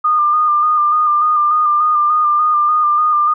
sine tone with vibrato, 1211 Hz, D#6, 47 cents flat, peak -10 dBFS, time 0.04-3.34 s, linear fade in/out 10 ms, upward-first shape square, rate 3.4 Hz, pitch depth 25 cents each way, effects none

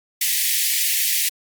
white high-pass noise, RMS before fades -20 dBFS, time 0.21-1.29 s, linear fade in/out 5 ms, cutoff 1800 Hz, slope 96 dB/octave, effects Opus 48 kbps

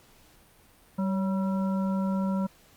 harmonic tone with a mistuned harmonic, 193.2 Hz, G3, 25 cents flat, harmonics 1 / 3 / 5 / 7, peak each -25 / -36 / -38 / -43 dBFS, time 0.98-2.47 s, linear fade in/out 10 ms, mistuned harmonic 3, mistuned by -59 cents, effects pink hiss -58 dBFS RMS until 2.76 s + Opus 48 kbps

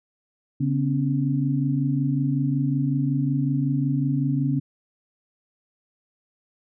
sine tone cluster, 141.1 / 253 / 278.4 Hz, C#3 / B3 / C#4, +31 / +42 / +8 cents, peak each -22 / -27 / -26 dBFS, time 0.6-4.6 s, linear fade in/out 10 ms, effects none

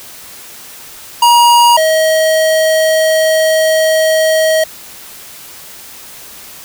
square tone pair in turn, 951 / 634.7 Hz, A#5 / D#5, +34 / +34 cents, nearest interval perfect fifth, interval 700 cents, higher first, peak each -5 / -9 dBFS, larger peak first, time 1.22-1.77 / 1.77-4.64 s, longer second, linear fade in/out 5 ms, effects white hiss -33 dBFS RMS until 6.64 s

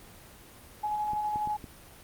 sine tone with tremolo, 843 Hz, G#5, 26 cents sharp, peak -27 dBFS, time 0.83-1.57 s, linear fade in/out 10 ms, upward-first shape square, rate 12 Hz, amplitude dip 25%
clicks, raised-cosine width 3 ms, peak -28 dBFS, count 4, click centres 1.134 / 1.359 / 1.474 / 1.642 s
effects pink hiss -51 dBFS RMS until 2.03 s + Opus 32 kbps

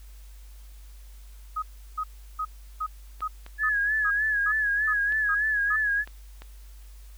sine tone bursts, 1259 Hz, D#6, 20 cents sharp, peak -26 dBFS, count 11, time 1.56-5.764 s, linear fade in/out 10 ms, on 64 ms, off 350 ms
clicks, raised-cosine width 0.3 ms, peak -27 dBFS, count 5, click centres 3.206 / 3.464 / 5.123 / 6.075 / 6.42 s
sine tone with vibrato, 1688 Hz, G#6, 28 cents sharp, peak -22 dBFS, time 3.58-6.05 s, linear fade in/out 50 ms, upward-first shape sine, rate 3.3 Hz, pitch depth 65 cents each way
effects added 50 Hz sine -43 dBFS peak until 7.17 s + white hiss -58 dBFS RMS until 7.17 s

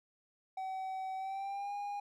triangle tone with pitch glide, 760 to 814.5 Hz, F#5 to G#5, +46 to -34 cents, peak -35 dBFS, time 0.57-2 s, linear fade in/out 5 ms, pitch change +120 cents, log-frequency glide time 1.16-1.74 s, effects none

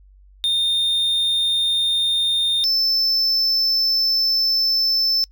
triangle tone pair in turn, 3644 / 5285 Hz, A#7 / E8, -40 / +4 cents, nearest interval tritone, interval 644 cents, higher second, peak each -15 dBFS, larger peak neither, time 0.44-2.64 / 2.64-5.24 s, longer second, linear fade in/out 0 ms, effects noise-tail reverb RT60 0.1 s tail -25 dB re dry + added 48 Hz sine -46 dBFS peak until 5.31 s

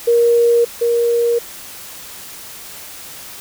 sine tone pair in turn, 471.2 / 471.2 Hz, A#4 / A#4, +19 / +19 cents, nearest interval unison, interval 0 cents, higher neither, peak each -9 / -12 dBFS, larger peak first, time 0.07-0.65 / 0.81-1.39 s, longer neither, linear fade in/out 10 ms, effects white hiss -34 dBFS RMS until 3.4 s

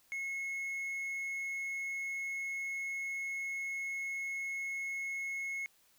triangle tone, 2177 Hz, C#7, 32 cents flat, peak -34 dBFS, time 0.12-5.66 s, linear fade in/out 0 ms, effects white hiss -68 dBFS RMS until 5.98 s

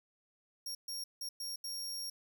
sawtooth tone bursts at uneven times, 5570 Hz, F8, 5 cents flat, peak -36 dBFS, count 5, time 0.66-0.75 / 0.88-1.04 / 1.21-1.29 / 1.4-1.56 / 1.64-2.1 s, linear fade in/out 5 ms, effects none

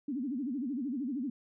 sine tone with vibrato, 263.5 Hz, C4, 12 cents sharp, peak -32 dBFS, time 0.08-1.3 s, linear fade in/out 5 ms, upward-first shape sine, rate 13 Hz, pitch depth 220 cents each way, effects none

